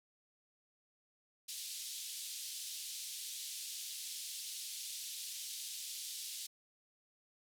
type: band-pass noise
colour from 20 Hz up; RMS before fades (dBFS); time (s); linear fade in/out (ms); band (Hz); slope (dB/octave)
pink; -45; 1.48-6.47; 10; 3400 to 13000; 24
effects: none